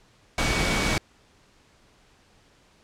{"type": "tone in noise", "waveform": "sine", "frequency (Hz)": 2256, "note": "C#7", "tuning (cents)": 30, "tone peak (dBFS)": -30, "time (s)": [0.38, 0.98], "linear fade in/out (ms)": 2, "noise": "pink", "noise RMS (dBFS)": -24, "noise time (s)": [0.38, 0.98], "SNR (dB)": -9, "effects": ["pink hiss -59 dBFS RMS until 2.83 s", "low-pass 7000 Hz 12 dB/octave"]}